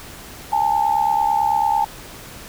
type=tone pair together; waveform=sine; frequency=821 / 890 Hz; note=G#5 / A5; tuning=-20 / +20 cents; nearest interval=minor second; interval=140 cents; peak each=-18 dBFS; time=0.52-1.85 s; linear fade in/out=10 ms; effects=pink hiss -38 dBFS RMS until 2.48 s